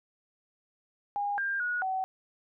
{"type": "tone with pitch steps", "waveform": "sine", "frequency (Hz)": [814, 1596, 1455, 757], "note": ["G#5", "G6", "F#6", "F#5"], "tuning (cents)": [-35, 31, -29, 39], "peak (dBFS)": -28, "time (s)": [1.16, 2.04], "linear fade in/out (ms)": 0, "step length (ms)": 220, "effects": []}